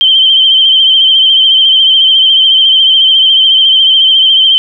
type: tone with vibrato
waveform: sine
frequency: 3120 Hz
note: G7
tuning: 9 cents flat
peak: -3 dBFS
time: 0.01-4.58 s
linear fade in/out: 0 ms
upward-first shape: sine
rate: 14 Hz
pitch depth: 43 cents each way
effects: none